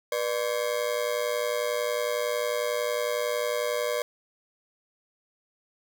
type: ring-modulated tone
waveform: 40% pulse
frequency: 542 Hz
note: C#5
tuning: 39 cents flat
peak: -22 dBFS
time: 0.12-4.02 s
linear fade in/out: 0 ms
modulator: 55.5 Hz
effects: none